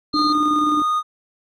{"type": "tone with pitch glide", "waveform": "triangle", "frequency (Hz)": [1225, 1233.5], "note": ["D#6", "D#6"], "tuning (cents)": [-27, -15], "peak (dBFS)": -15, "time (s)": [0.13, 1.03], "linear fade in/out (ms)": 50, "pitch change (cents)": 12, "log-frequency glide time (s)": [0.77, 0.85]}
{"type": "tone", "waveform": "sine", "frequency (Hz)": 4186, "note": "C8", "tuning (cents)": 0, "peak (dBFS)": -23, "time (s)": [0.13, 0.33], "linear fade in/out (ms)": 10}
{"type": "tone with tremolo", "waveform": "sine", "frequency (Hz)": 300, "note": "D4", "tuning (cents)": 37, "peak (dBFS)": -18, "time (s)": [0.14, 0.82], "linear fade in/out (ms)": 0, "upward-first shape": "square", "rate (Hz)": 19, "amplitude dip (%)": 45}
{"effects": []}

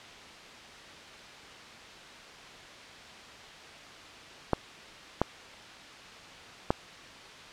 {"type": "clicks", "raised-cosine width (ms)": 1, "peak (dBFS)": -9, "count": 3, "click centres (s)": [4.533, 5.216, 6.705], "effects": ["white hiss -47 dBFS RMS until 7.52 s", "low-pass 4000 Hz 12 dB/octave"]}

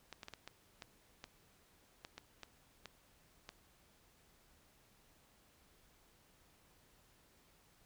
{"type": "clicks", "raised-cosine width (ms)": 0.2, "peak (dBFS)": -30, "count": 12, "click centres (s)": [0.127, 0.232, 0.284, 0.337, 0.476, 0.822, 1.241, 2.049, 2.18, 2.433, 2.857, 3.491], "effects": ["pink hiss -69 dBFS RMS until 7.85 s"]}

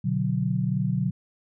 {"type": "chord", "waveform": "sine", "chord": "B minor", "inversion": "none", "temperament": "equal", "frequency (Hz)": [123.47, 146.83, 185], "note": ["B2", "D3", "F#3"], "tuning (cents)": [0, 0, 0], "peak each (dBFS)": [-27, -27, -26], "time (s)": [0.04, 1.11], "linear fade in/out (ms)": 10, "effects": []}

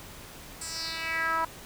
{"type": "tone with band-pass filter sweep", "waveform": "10% pulse", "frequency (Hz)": 326.2, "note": "E4", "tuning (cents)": -18, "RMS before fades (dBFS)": -31, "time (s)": [0.61, 1.45], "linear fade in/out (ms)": 5, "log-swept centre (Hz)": [8200, 1000], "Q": 3.2, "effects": ["pink hiss -46 dBFS RMS until 1.65 s"]}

